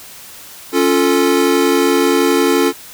square chord, Db augmented, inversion none, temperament equal, 277.2 / 349.2 / 440 Hz, Db4 / F4 / A4, 0 / 0 / 0 cents, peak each -16 dBFS, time 0.72-2.73 s, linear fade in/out 50 ms, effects white hiss -36 dBFS RMS until 2.93 s

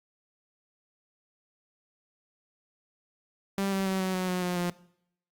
sawtooth tone with pitch steps, 196.3 / 193.26 / 190.27 / 187.33 / 184.43 / 181.57 / 178.76 / 176 Hz, G3 / G3 / F#3 / F#3 / F#3 / F#3 / F3 / F3, +3 / -24 / +49 / +22 / -5 / -32 / +41 / +14 cents, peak -23 dBFS, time 3.58-4.7 s, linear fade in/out 0 ms, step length 140 ms, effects noise-tail reverb RT60 0.7 s tail -21 dB re dry + Opus 48 kbps

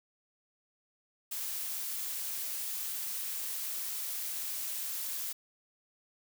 blue noise, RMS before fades -37 dBFS, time 1.31-5.33 s, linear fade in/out 10 ms, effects none

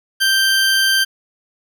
20% pulse tone, 1568 Hz, G6, in tune, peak -8 dBFS, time 0.2-1.05 s, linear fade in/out 20 ms, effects none

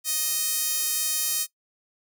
sawtooth tone with high-pass filter, 623 Hz, D#5, 2 cents sharp, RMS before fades -26 dBFS, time 0.04-1.47 s, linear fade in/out 50 ms, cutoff 7000 Hz, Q 0.68, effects noise-tail reverb RT60 0.1 s tail -20 dB re dry

